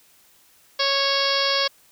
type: harmonic tone with a mistuned harmonic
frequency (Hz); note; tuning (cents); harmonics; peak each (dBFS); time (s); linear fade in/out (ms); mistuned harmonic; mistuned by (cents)
552; C#5; -7; 1 / 2 / 3 / 4 / 5 / 6 / 7 / 8 / 9 / 10; -26 / -27 / -29 / -30 / -32 / -27 / -31 / -26 / -28 / -30; 0.79-1.68; 10; 8; +17
effects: white hiss -56 dBFS RMS until 1.91 s